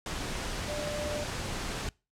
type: tone in noise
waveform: sine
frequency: 594 Hz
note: D5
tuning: 20 cents sharp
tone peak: -34 dBFS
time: 0.68-1.24 s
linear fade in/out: 2 ms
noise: pink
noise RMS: -35 dBFS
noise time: 0.06-1.89 s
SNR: -2 dB
effects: noise-tail reverb RT60 0.3 s tail -25 dB re dry + low-pass 8000 Hz 12 dB/octave